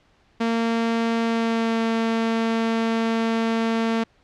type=tone with pitch glide; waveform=sawtooth; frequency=229.3 to 226.8 Hz; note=A#3 to A#3; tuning=-28 to -47 cents; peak=-16 dBFS; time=0.4-4.04 s; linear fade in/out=10 ms; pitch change=-19 cents; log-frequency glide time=1.22-1.81 s; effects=pink hiss -60 dBFS RMS until 4.23 s + low-pass 4000 Hz 12 dB/octave